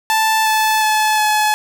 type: tone with pitch steps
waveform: sawtooth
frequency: 880 / 870.9 / 861.9 / 853 Hz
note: A5 / A5 / A5 / G#5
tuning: 0 / -18 / -36 / +46 cents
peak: -9 dBFS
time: 0.1-1.54 s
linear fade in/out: 0 ms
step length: 360 ms
effects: none